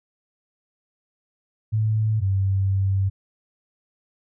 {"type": "tone pair in turn", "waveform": "sine", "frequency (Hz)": [108.8, 96.93], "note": ["A2", "G2"], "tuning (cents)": [-19, -19], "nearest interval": "major second", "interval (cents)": 200, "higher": "first", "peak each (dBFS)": -18, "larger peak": "neither", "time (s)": [[1.72, 2.21], [2.21, 3.1]], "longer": "second", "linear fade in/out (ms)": 20, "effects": []}